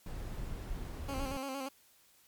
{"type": "noise", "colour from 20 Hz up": "brown", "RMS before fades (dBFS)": -40, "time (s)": [0.06, 1.37], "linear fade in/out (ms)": 2}
{"type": "tone with vibrato", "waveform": "15% pulse", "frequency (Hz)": 270, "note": "C#4", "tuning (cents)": -45, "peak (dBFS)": -31, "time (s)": [1.08, 1.69], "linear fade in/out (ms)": 10, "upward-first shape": "square", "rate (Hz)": 8.6, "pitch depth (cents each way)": 46}
{"effects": ["white hiss -65 dBFS RMS until 2.27 s", "MP3 96 kbps"]}